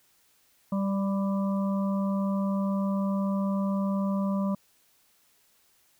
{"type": "harmonic tone with a mistuned harmonic", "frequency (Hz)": 196, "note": "G3", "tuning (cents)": 0, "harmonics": [1, 3, 5, 6], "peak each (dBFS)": [-25, -35, -39, -41], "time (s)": [0.72, 4.55], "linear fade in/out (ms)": 5, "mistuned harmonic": 5, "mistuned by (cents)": 25, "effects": ["white hiss -65 dBFS RMS until 5.99 s"]}